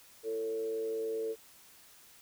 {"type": "tone with frequency modulation", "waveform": "sine", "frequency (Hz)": 446.2, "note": "A4", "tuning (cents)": 24, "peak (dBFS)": -32, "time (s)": [0.23, 1.36], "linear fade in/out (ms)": 50, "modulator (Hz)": 110, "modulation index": 0.43, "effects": ["white hiss -58 dBFS RMS until 2.21 s"]}